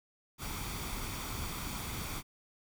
pink noise with comb filter, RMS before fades -39 dBFS, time 0.38-2.23 s, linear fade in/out 50 ms, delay 0.87 ms, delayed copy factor +0.5, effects none

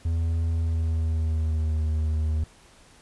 triangle tone with pitch glide, 82.41 to 77.78 Hz, E2 to D#2, 0 to 0 cents, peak -20 dBFS, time 0.05-2.44 s, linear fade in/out 5 ms, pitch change -100 cents, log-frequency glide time 0.51-1.85 s, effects pink hiss -54 dBFS RMS until 3.01 s + resampled to 24000 Hz

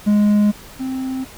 triangle tone pair in turn, 207.7 / 261.7 Hz, G#3 / C4, 0 / 0 cents, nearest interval major third, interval 400 cents, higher second, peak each -9 / -19 dBFS, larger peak first, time 0.06-0.52 / 0.79-1.25 s, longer neither, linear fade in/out 20 ms, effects pink hiss -40 dBFS RMS until 1.37 s

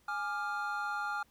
triangle chord, D diminished, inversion second, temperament equal with one note detuned, 830.6 / 1193.1 / 1396.9 Hz, Ab5 / D6 / F6, 0 / +27 / 0 cents, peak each -36 / -39 / -34 dBFS, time 0.08-1.23 s, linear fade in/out 5 ms, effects pink hiss -69 dBFS RMS until 1.3 s

